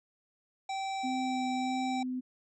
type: harmonic tone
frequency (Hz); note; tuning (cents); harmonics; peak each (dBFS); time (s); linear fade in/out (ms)
775; G5; -20; 1 / 3 / 5 / 7 / 9 / 10; -33 / -43 / -45 / -52 / -53 / -56; 0.69-2.03; 5
type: tone with vibrato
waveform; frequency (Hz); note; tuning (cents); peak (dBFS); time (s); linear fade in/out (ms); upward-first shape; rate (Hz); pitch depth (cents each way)
sine; 256.1; C4; -37; -32; 1.03-2.21; 20; sine; 1.6; 15
effects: none